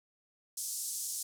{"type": "band-pass noise", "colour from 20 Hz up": "white", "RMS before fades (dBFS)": -38, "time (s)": [0.57, 1.23], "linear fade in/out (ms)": 5, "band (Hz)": [5500, 11000], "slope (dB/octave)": 24, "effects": []}